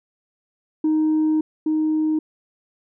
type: tone pair in turn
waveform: sine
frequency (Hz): 311.1 / 311.1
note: D#4 / D#4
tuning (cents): 0 / 0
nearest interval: unison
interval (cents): 0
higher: neither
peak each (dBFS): -14 / -16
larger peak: first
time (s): 0.84-1.41 / 1.66-2.19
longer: first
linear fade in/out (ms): 5
effects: tanh soft clip ceiling -14 dBFS